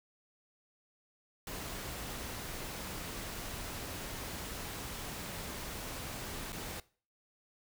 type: noise with dropouts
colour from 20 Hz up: pink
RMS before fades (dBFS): -42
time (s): 1.47-6.8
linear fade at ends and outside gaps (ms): 2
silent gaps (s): 6.522-6.528
effects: noise-tail reverb RT60 0.4 s tail -20 dB re dry